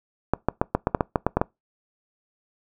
clicks, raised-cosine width 1 ms, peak -5 dBFS, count 11, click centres 0.336 / 0.486 / 0.615 / 0.75 / 0.871 / 0.948 / 1.008 / 1.158 / 1.266 / 1.37 / 1.415 s, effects noise-tail reverb RT60 0.2 s tail -24 dB re dry

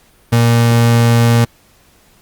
35% pulse tone, 117.3 Hz, A#2, 11 cents sharp, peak -6 dBFS, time 0.32-1.45 s, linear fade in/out 10 ms, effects pink hiss -50 dBFS RMS until 2.21 s + Opus 48 kbps

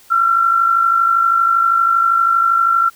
sine tone with amplitude modulation, 1360 Hz, F6, 46 cents flat, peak -8 dBFS, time 0.1-2.9 s, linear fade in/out 20 ms, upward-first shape sine, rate 52.6 Hz, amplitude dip 55%, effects white hiss -47 dBFS RMS until 2.95 s

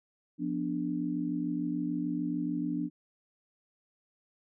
sine chord, B diminished, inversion second, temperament equal, 174.61 / 246.9 / 293.7 Hz, F3 / B3 / D4, 0 / 0 / 0 cents, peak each -36 / -35 / -32 dBFS, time 0.38-2.9 s, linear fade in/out 50 ms, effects none

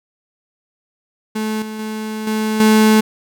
35% pulse tone with level steps, 216.8 Hz, A3, 25 cents flat, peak -17 / -24 / -21 / -15 / -7 dBFS, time 1.35-3.01 s, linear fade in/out 10 ms, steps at 1.62 / 1.79 / 2.27 / 2.6 s, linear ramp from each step 2 ms, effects none

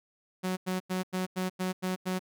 sawtooth tone bursts, 185 Hz, F#3, in tune, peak -25 dBFS, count 8, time 0.43-2.194 s, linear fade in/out 20 ms, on 140 ms, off 92 ms, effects none

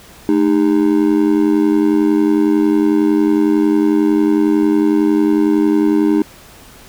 triangle tone with amplitude modulation, 308.1 Hz, D#4, 17 cents flat, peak -4 dBFS, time 0.29-6.22 s, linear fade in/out 0 ms, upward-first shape sine, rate 91 Hz, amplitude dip 95%, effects pink hiss -41 dBFS RMS until 6.88 s

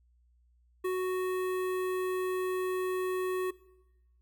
square tone with notch filter, 370 Hz, F#4, in tune, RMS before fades -31 dBFS, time 0.84-3.51 s, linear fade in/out 10 ms, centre 5200 Hz, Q 0.52, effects noise-tail reverb RT60 1.0 s tail -20 dB re dry + added 60 Hz sine -63 dBFS peak until 4.21 s

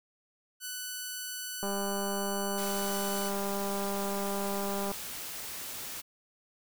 5% pulse tone, 1491 Hz, F#6, 13 cents sharp, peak -25 dBFS, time 0.6-3.32 s, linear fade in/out 50 ms
click train, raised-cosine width 1 ms, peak -22 dBFS, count 655, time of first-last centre 1.63-4.916 s, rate 199 Hz
white noise, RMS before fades -40 dBFS, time 2.57-6.02 s, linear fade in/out 20 ms
effects none

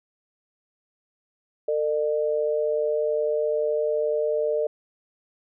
sine tone pair together, 451.2 / 602.7 Hz, A4 / D5, +44 / +45 cents, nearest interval perfect fourth, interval 501 cents, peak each -24 dBFS, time 1.68-4.67 s, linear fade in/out 5 ms, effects none

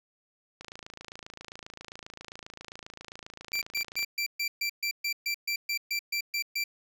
click train, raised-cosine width 0.2 ms, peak -25 dBFS, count 95, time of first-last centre 0.61-4.028 s, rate 27.5 Hz
25% pulse tone bursts, 2349 Hz, D7, in tune, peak -24 dBFS, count 15, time 3.53-6.64 s, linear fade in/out 5 ms, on 86 ms, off 130 ms
effects none

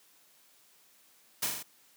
white noise with echo, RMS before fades -30 dBFS, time 1.42-1.47 s, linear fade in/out 10 ms, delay 40 ms, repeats 4, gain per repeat -3 dB, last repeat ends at 1.63 s, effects white hiss -63 dBFS RMS until 1.96 s + high-pass 150 Hz 12 dB/octave

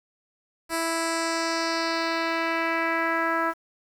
10% pulse tone with low-pass filter sweep, 329.6 Hz, E4, in tune, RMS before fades -26 dBFS, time 0.69-3.54 s, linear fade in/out 50 ms, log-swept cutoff 11000 to 1400 Hz, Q 2, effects 8-bit

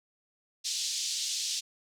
white band-pass noise, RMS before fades -33 dBFS, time 0.64-1.61 s, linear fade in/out 20 ms, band 3400 to 6800 Hz, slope 24 dB/octave, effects none

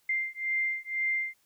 sine beating tone pair, 2094 / 2096 Hz, C7 / C7, +1 / +2 cents, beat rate 2 Hz, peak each -31 dBFS, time 0.09-1.34 s, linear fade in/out 5 ms, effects white hiss -69 dBFS RMS until 1.45 s

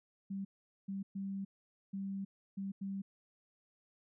sine tone bursts at uneven times, 195.5 Hz, G3, 4 cents flat, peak -37 dBFS, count 6, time 0.3-0.45 / 0.88-1.03 / 1.15-1.45 / 1.93-2.25 / 2.57-2.72 / 2.81-3.02 s, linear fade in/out 10 ms, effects none

